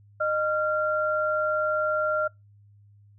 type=tone pair together; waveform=sine; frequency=614.7 / 1380 Hz; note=D#5 / F6; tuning=-21 / -21 cents; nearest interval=octave + major second; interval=1400 cents; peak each=-25 dBFS; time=0.2-2.28 s; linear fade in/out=10 ms; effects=noise-tail reverb RT60 0.2 s tail -26 dB re dry + added 102 Hz sine -52 dBFS peak until 3.18 s